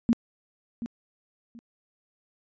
sine tone with echo, 232.8 Hz, A#3, 2 cents flat, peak -17 dBFS, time 0.09-0.13 s, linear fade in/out 0 ms, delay 730 ms, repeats 2, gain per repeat -13 dB, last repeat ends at 1.59 s, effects resampled to 16000 Hz

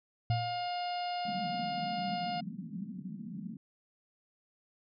sine tone with exponential decay, 115.2 Hz, A#2, 20 cents flat, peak -24 dBFS, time 0.3-0.68 s, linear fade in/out 0 ms, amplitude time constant 81 ms
harmonic tone, 710 Hz, F5, 28 cents sharp, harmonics 1 / 2 / 3 / 4 / 5 / 6 / 7, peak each -33 / -48 / -48 / -44 / -53 / -48 / -48 dBFS, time 0.3-2.41 s, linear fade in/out 10 ms
white band-pass noise, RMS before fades -41 dBFS, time 1.25-3.57 s, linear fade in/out 5 ms, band 170 to 220 Hz, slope 48 dB/octave
effects MP3 96 kbps

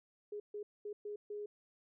sine tone bursts at uneven times, 415.3 Hz, G#4, in tune, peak -40 dBFS, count 5, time 0.32-0.4 / 0.54-0.63 / 0.85-0.93 / 1.05-1.16 / 1.3-1.46 s, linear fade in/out 5 ms, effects none

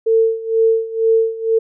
sine tone with tremolo, 450 Hz, A4, 39 cents sharp, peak -9 dBFS, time 0.06-1.59 s, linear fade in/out 10 ms, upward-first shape sine, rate 2.1 Hz, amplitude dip 85%, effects none

